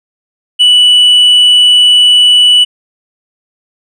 sine tone with tanh clipping, 2960 Hz, F#7, in tune, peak -3 dBFS, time 0.59-2.65 s, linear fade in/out 20 ms, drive 2 dB, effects none

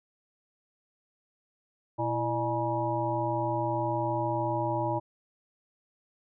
harmonic tone with a mistuned harmonic, 119.8 Hz, A#2, 48 cents sharp, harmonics 1 / 3 / 5 / 7 / 8, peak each -33 / -33 / -33 / -33 / -33 dBFS, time 1.98-5 s, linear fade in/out 20 ms, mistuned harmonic 3, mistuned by -130 cents, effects none

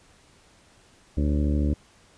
harmonic tone with a mistuned harmonic, 73.4 Hz, D2, in tune, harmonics 1 / 2 / 3 / 4 / 5 / 6 / 7 / 8, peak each -22 / -31 / -29 / -29 / -38 / -42 / -41 / -42 dBFS, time 1.17-1.74 s, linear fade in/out 5 ms, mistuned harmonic 8, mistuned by -57 cents, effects pink hiss -57 dBFS RMS until 2.17 s + resampled to 22050 Hz

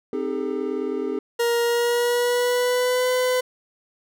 triangle chord, A half-diminished seventh, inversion first, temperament equal with one note detuned, 261.6 / 311.1 / 400.9 / 440 Hz, C4 / Eb4 / G4 / A4, 0 / 0 / +39 / 0 cents, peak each -28 / -29 / -25 / -28 dBFS, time 0.13-1.19 s, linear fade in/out 2 ms
40% pulse tone with pitch glide, 470.9 to 504.7 Hz, A#4 to B4, +18 to +38 cents, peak -18 dBFS, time 1.39-3.41 s, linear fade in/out 10 ms, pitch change +120 cents, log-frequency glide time 1.62-3.1 s
effects none

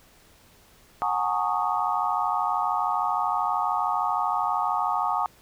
sine tone cluster, 733 / 826 / 906 / 1112 / 1238 Hz, F#5 / G#5 / A#5 / C#6 / D#6, -16 / -10 / -50 / +5 / -9 cents, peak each -29 dBFS, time 1.02-5.26 s, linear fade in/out 0 ms, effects pink hiss -56 dBFS RMS until 5.41 s

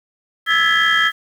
sine tone cluster, 1312 / 1666 / 1730 / 1980 / 3196 Hz, E6 / G#6 / A6 / B6 / G7, -9 / +5 / -30 / +4 / +33 cents, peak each -18 dBFS, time 0.46-1.12 s, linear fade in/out 50 ms, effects tanh soft clip ceiling -6 dBFS + 7-bit

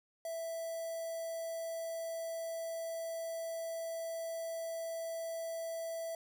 square tone with notch filter, 659.3 Hz, E5, in tune, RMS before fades -40 dBFS, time 0.25-6.15 s, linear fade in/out 2 ms, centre 2600 Hz, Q 0.55, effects none

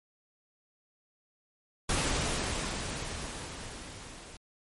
pink noise with level ramp, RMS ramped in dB -28 to -48 dBFS, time 1.89-4.37 s, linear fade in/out 5 ms, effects MP3 48 kbps

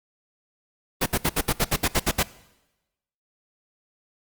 pink noise bursts, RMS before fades -21 dBFS, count 11, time 1.01-2.232 s, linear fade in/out 10 ms, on 52 ms, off 65 ms, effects noise-tail reverb RT60 1.0 s tail -20 dB re dry + Opus 32 kbps

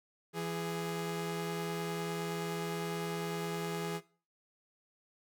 sawtooth tone pair together, 168.08 / 415.3 Hz, E3 / G#4, +34 / 0 cents, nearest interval octave + major third, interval 1566 cents, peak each -34 / -34 dBFS, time 0.33-4.01 s, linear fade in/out 50 ms, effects noise-tail reverb RT60 0.4 s tail -19 dB re dry

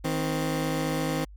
20% pulse tone pair together, 157.99 / 261.6 Hz, D#3 / C4, +27 / 0 cents, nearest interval major sixth, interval 873 cents, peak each -23 / -24 dBFS, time 0.04-1.25 s, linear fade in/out 10 ms, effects added 50 Hz sine -43 dBFS peak until 1.36 s + MP3 96 kbps

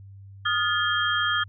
sine tone cluster, 1241 / 1414 / 1725 / 3213 Hz, D#6 / F6 / A6 / G7, -5 / +21 / -35 / +42 cents, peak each -27 dBFS, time 0.45-1.44 s, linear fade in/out 10 ms, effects added 98 Hz sine -42 dBFS peak until 1.48 s

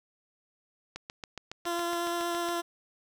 click train, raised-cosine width 0.2 ms, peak -21 dBFS, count 12, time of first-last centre 0.96-2.488 s, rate 7.2 Hz
15% pulse tone with vibrato, 343.7 Hz, F4, 28 cents flat, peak -23 dBFS, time 1.65-2.62 s, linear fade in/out 20 ms, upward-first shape sine, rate 8.4 Hz, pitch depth 10 cents each way
effects none

